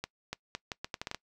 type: accelerating click train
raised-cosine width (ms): 0.2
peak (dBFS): -18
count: 10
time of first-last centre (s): 0.04-1.146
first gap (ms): 290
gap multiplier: 0.76
effects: noise-tail reverb RT60 0.1 s tail -22 dB re dry